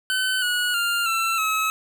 25% pulse tone with pitch steps, 1520 / 1458.1 / 1398.7 / 1341.7 / 1287.1 Hz, F#6 / F#6 / F6 / E6 / E6, +46 / -26 / +2 / +30 / -42 cents, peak -17 dBFS, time 0.1-1.7 s, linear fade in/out 0 ms, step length 320 ms, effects none

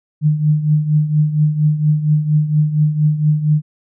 sine tone with tremolo, 151.7 Hz, D#3, 44 cents flat, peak -8 dBFS, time 0.21-3.62 s, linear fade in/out 50 ms, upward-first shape triangle, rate 4.3 Hz, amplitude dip 75%, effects none

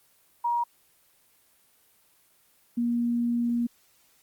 sine tone pair in turn, 950 / 237.5 Hz, A#5 / A#3, +33 / +33 cents, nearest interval 2 octaves, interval 2400 cents, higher first, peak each -23 dBFS, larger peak neither, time 0.44-0.64 / 2.77-3.67 s, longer second, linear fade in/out 10 ms, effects white hiss -63 dBFS RMS until 4.22 s + Opus 24 kbps

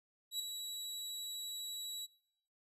sawtooth tone with ADSR envelope, 3904 Hz, B7, 21 cents flat, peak -31 dBFS, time 0.31-2.07 s, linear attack 86 ms, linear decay 5 ms, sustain -7 dB, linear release 28 ms, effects noise-tail reverb RT60 0.8 s tail -23 dB re dry + resampled to 32000 Hz

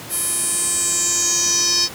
square tone with band-pass filter sweep, 347.4 Hz, F4, 9 cents flat, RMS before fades -19 dBFS, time 0.09-1.89 s, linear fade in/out 50 ms, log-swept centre 11000 to 5100 Hz, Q 6.9, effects pink hiss -34 dBFS RMS until 1.94 s + high-pass 100 Hz 12 dB/octave

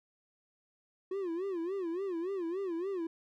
triangle tone with vibrato, 361.5 Hz, F#4, 40 cents flat, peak -31 dBFS, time 1.11-3.07 s, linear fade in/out 5 ms, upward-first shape sine, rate 3.5 Hz, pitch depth 170 cents each way, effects none

